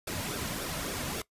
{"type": "noise with flanger", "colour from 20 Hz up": "pink", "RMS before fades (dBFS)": -35, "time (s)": [0.07, 1.22], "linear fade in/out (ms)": 5, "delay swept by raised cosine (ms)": [0.97, 2.67], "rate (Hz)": 3.6, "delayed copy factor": -0.6, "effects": ["noise-tail reverb RT60 0.1 s tail -19 dB re dry", "resampled to 32000 Hz"]}